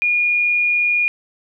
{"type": "tone", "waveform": "sine", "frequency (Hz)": 2434, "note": "D#7", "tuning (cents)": -39, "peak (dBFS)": -14, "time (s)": [0.02, 1.08], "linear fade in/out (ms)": 0, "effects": []}